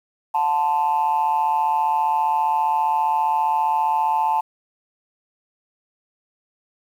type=tone with amplitude modulation; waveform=sine; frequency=880 Hz; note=A5; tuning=in tune; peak=-12 dBFS; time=0.34-4.41 s; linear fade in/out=10 ms; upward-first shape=sine; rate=155 Hz; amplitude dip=85%; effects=tanh soft clip ceiling -11 dBFS + 8-bit